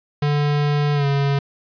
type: tone with pitch glide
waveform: square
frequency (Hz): 146.4 to 140.19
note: D3 to C#3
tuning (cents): -5 to +20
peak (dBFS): -17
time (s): 0.22-1.39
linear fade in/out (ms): 5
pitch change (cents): -75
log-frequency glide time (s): 0.94-1.06
effects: resampled to 11025 Hz + 8-bit